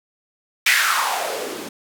blue noise with band-pass filter sweep, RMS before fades -21 dBFS, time 0.66-1.69 s, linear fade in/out 5 ms, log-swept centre 2200 to 250 Hz, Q 4, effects none

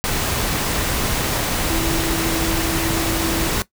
sine tone in noise, 328.1 Hz, E4, 8 cents flat, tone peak -23 dBFS, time 1.7-3.47 s, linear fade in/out 0 ms, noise pink, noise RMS -21 dBFS, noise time 0.04-3.62 s, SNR -5 dB, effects noise-tail reverb RT60 0.1 s tail -17 dB re dry

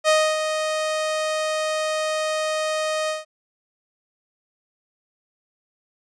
sawtooth tone with ADSR envelope, 622.3 Hz, D#5, in tune, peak -10 dBFS, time 0.04-3.25 s, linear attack 44 ms, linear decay 280 ms, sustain -8 dB, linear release 160 ms, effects resampled to 22050 Hz

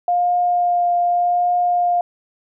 sine tone with vibrato, 706 Hz, F5, 19 cents sharp, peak -14 dBFS, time 0.08-2.01 s, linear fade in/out 2 ms, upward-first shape triangle, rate 0.85 Hz, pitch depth 13 cents each way, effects none

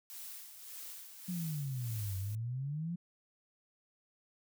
blue noise with tremolo, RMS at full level -46 dBFS, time 0.1-2.35 s, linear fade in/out 0 ms, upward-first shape sine, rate 1.7 Hz, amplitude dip 55%
sine exponential two-way sweep, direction down then up, 185 to 93.8 to 177.7 Hz, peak -35 dBFS, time 1.28-2.96 s, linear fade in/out 10 ms, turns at 2.17 s
effects none

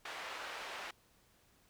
white band-pass noise, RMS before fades -45 dBFS, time 0.05-0.91 s, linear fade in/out 5 ms, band 530 to 2300 Hz, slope 12 dB/octave, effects pink hiss -69 dBFS RMS until 1.69 s

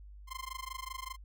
sawtooth tone with amplitude modulation, 1046.5 Hz, C6, in tune, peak -33 dBFS, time 0.27-1.17 s, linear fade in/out 50 ms, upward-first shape sine, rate 25.2 Hz, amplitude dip 100%, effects added 50 Hz sine -48 dBFS peak until 1.24 s

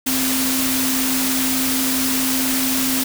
sine tone in noise, 261.6 Hz, C4, in tune, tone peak -21 dBFS, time 0.06-3.04 s, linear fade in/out 10 ms, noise white, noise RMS -21 dBFS, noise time 0.06-3.04 s, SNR -3 dB, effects none

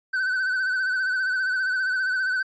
triangle tone with vibrato, 1518 Hz, F#6, 44 cents sharp, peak -20 dBFS, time 0.13-2.43 s, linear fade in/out 10 ms, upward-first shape sine, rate 15 Hz, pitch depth 47 cents each way, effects resampled to 16000 Hz

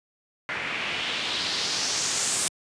white noise with low-pass filter sweep, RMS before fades -28 dBFS, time 0.49-2.48 s, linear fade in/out 0 ms, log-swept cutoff 2000 to 8800 Hz, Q 2.4, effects high-pass 100 Hz 12 dB/octave + resampled to 22050 Hz

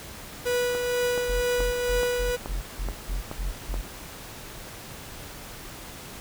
45% pulse tone with tremolo, 490 Hz, B4, 14 cents flat, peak -22 dBFS, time 0.45-2.37 s, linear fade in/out 20 ms, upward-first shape triangle, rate 2.1 Hz, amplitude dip 40%
click train, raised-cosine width 1 ms, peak -19 dBFS, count 8, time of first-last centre 0.75-3.741 s, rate 2.34 Hz
triangle tone bursts, 44.04 Hz, F1, 15 cents sharp, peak -24 dBFS, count 9, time 1.28-3.82 s, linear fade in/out 20 ms, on 140 ms, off 160 ms
effects pink hiss -41 dBFS RMS until 6.2 s

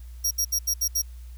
sawtooth tone bursts at uneven times, 5650 Hz, F8, 19 cents sharp, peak -19 dBFS, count 6, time 0.24-0.31 / 0.38-0.45 / 0.52-0.59 / 0.67-0.74 / 0.81-0.88 / 0.95-1.02 s, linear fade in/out 10 ms, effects added 60 Hz sine -38 dBFS peak until 1.37 s + white hiss -59 dBFS RMS until 1.37 s

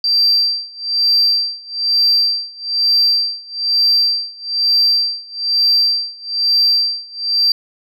sine tone with tremolo, 4699 Hz, D8, in tune, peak -8 dBFS, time 0.04-7.52 s, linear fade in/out 2 ms, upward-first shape sine, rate 1.1 Hz, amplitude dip 95%, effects tanh soft clip ceiling -6 dBFS

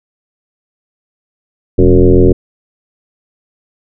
sine tone with frequency modulation, 194.7 Hz, G3, 12 cents flat, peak -3 dBFS, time 1.78-2.33 s, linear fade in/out 10 ms, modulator 87.3 Hz, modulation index 3, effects none

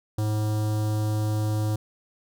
square tone with notch filter, 106.9 Hz, A2, 49 cents flat, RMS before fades -25 dBFS, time 0.18-1.76 s, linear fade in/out 5 ms, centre 2200 Hz, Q 0.57, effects none

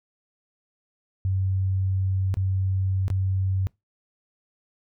sine tone with dropouts, 95.1 Hz, F#2, 48 cents sharp, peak -21 dBFS, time 1.25-3.67 s, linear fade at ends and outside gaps 0 ms, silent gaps 2.341-2.37 / 3.081-3.102 s, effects noise-tail reverb RT60 0.2 s tail -24 dB re dry

